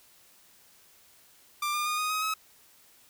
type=tone with pitch steps; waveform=sawtooth; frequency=1186 / 1204.6 / 1223.6 / 1242.8 / 1262.3 / 1282.2 Hz; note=D6 / D6 / D#6 / D#6 / D#6 / E6; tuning=+17 / +44 / -29 / -2 / +25 / -48 cents; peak=-24 dBFS; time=1.62-2.34 s; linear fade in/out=5 ms; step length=120 ms; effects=white hiss -59 dBFS RMS until 3.09 s